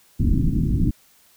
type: low-pass noise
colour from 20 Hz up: pink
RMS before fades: -19 dBFS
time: 0.19-0.91 s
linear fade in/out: 10 ms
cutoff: 300 Hz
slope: 48 dB/octave
effects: white hiss -56 dBFS RMS until 1.36 s